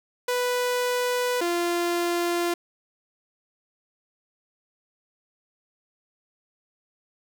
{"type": "tone pair in turn", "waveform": "sawtooth", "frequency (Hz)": [493.9, 346.1], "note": ["B4", "F4"], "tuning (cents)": [0, -16], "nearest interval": "tritone", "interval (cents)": 616, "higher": "first", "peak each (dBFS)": -19, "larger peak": "neither", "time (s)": [[0.28, 1.41], [1.41, 2.54]], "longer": "neither", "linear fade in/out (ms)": 5, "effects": []}